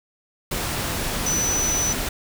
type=tone in noise; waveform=sine; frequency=5980 Hz; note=F#8; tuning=17 cents sharp; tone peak=-21 dBFS; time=1.26-1.93 s; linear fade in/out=5 ms; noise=pink; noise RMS=-26 dBFS; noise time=0.51-2.09 s; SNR=+2 dB; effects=none